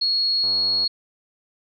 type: tone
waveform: sine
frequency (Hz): 4321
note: C#8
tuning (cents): -45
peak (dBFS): -18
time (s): 0.01-0.88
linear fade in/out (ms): 10
type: click train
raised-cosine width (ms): 1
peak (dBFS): -26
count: 36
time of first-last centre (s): 0.44-0.841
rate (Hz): 87.3
effects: none